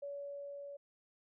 sine tone with level ramp, 567 Hz, C#5, 39 cents sharp, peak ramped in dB -40 to -45 dBFS, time 0.02-0.77 s, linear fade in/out 10 ms, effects none

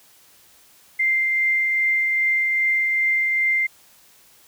sine tone with tremolo, 2093 Hz, C7, in tune, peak -16 dBFS, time 0.99-3.67 s, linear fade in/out 10 ms, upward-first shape triangle, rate 2.5 Hz, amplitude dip 25%, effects white hiss -53 dBFS RMS until 4.47 s

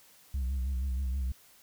sine tone with vibrato, 65.41 Hz, C2, in tune, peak -26 dBFS, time 0.34-1.32 s, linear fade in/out 5 ms, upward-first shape sine, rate 6.3 Hz, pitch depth 84 cents each way, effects tanh soft clip ceiling -28 dBFS + white hiss -59 dBFS RMS until 1.62 s

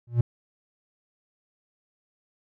triangle tone with exponential growth, 119.2 Hz, A#2, 39 cents sharp, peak -12 dBFS, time 0.07-0.21 s, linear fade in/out 5 ms, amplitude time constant 30 ms, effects none

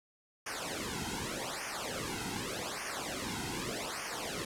pink noise with flanger, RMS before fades -38 dBFS, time 0.46-4.45 s, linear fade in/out 5 ms, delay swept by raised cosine 0.25 to 1.75 ms, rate 0.84 Hz, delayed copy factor -0.95, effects low-pass 10000 Hz 12 dB/octave

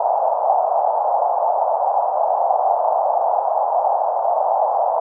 pink band-pass noise, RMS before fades -18 dBFS, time 0-5 s, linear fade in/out 5 ms, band 650 to 850 Hz, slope 48 dB/octave, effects none

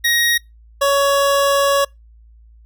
25% pulse tone pair in turn, 1882 / 559.5 Hz, A#6 / C#5, +16 / +16 cents, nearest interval octave + major sixth, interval 2100 cents, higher first, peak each -10 / -9 dBFS, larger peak second, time 0.04-0.38 / 0.81-1.85 s, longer second, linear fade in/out 10 ms, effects noise-tail reverb RT60 0.2 s tail -26 dB re dry + added 56 Hz sine -43 dBFS peak until 2.65 s

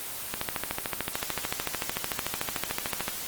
click train, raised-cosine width 0.3 ms, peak -11 dBFS, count 38, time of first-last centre 0.34-3.081 s, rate 13.5 Hz, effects white hiss -36 dBFS RMS until 3.27 s + Opus 24 kbps

